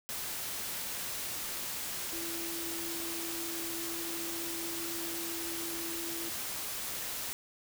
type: tone in noise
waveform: sine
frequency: 335 Hz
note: E4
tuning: 28 cents sharp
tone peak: -41 dBFS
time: 2.13-6.29 s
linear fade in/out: 0 ms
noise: white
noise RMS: -38 dBFS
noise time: 0.09-7.33 s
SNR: -6 dB
effects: none